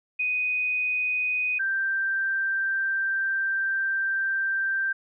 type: tone pair in turn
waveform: sine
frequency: 2493 / 1570.5 Hz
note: D#7 / G6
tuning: +3 / +3 cents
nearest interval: minor sixth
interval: 800 cents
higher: first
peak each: -23 dBFS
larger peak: neither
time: 0.19-1.59 / 1.59-4.93 s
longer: second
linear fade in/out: 10 ms
effects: none